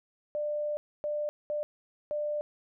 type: tone bursts at uneven times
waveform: sine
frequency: 595 Hz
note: D5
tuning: 22 cents sharp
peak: -29 dBFS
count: 4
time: 0.35-0.77 / 1.04-1.29 / 1.5-1.63 / 2.11-2.41 s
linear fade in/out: 0 ms
effects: none